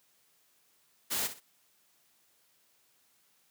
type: noise with echo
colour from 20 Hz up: white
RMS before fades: -32 dBFS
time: 1.1-1.28 s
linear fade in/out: 20 ms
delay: 62 ms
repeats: 2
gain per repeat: -11 dB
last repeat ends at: 1.404 s
effects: white hiss -69 dBFS RMS until 3.5 s + high-pass 100 Hz 12 dB/octave